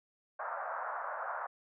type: band-pass noise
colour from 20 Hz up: white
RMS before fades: -39 dBFS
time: 0.39-1.47 s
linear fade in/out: 10 ms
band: 580 to 1500 Hz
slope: 48 dB/octave
effects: none